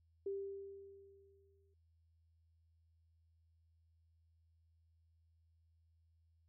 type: tone with exponential decay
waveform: sine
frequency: 394.3 Hz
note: G4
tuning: 10 cents sharp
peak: -37 dBFS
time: 0.26-1.74 s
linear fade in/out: 5 ms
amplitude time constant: 320 ms
effects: added 82 Hz sine -70 dBFS peak until 6.48 s